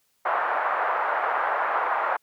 pink band-pass noise, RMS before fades -25 dBFS, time 0.25-2.17 s, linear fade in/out 10 ms, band 680 to 1500 Hz, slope 24 dB/octave, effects white hiss -69 dBFS RMS until 2.22 s

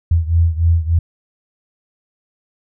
sine beating tone pair, 82.41 / 85.81 Hz, E2 / F2, 0 / -30 cents, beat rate 3.4 Hz, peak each -13 / -16 dBFS, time 0.11-0.99 s, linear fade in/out 5 ms, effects none

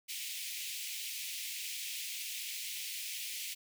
pink high-pass noise, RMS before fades -41 dBFS, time 0.08-3.55 s, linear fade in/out 20 ms, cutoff 2200 Hz, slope 48 dB/octave, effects none

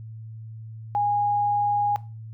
sine tone, 822 Hz, G#5, 18 cents flat, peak -20 dBFS, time 0.95-1.96 s, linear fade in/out 0 ms, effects noise-tail reverb RT60 0.3 s tail -19 dB re dry + added 111 Hz sine -36 dBFS peak until 2.33 s

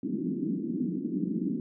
pink band-pass noise, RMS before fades -31 dBFS, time 0.03-1.6 s, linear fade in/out 2 ms, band 180 to 330 Hz, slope 48 dB/octave, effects none

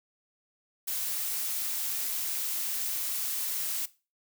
blue noise, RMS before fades -32 dBFS, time 0.87-3.86 s, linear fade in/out 10 ms, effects noise-tail reverb RT60 0.3 s tail -18 dB re dry

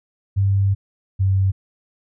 sine tone pair in turn, 98.4 / 96.15 Hz, G2 / G2, +7 / -33 cents, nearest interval unison, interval 40 cents, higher first, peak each -14 dBFS, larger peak neither, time 0.36-0.75 / 1.19-1.52 s, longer first, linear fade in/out 20 ms, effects none

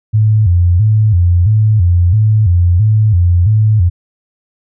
sine tone with vibrato, 97.4 Hz, G2, 11 cents flat, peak -6 dBFS, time 0.13-3.9 s, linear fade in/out 20 ms, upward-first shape square, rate 1.5 Hz, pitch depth 180 cents each way, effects none

